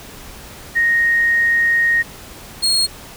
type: tone pair in turn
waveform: sine / 35% pulse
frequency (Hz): 1864.7 / 4281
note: A#6 / C8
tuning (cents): 0 / +39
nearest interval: octave + major second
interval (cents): 1439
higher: second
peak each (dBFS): -12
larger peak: neither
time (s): 0.75-2.03 / 2.62-2.87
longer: first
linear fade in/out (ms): 20
effects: pink hiss -37 dBFS RMS until 3.16 s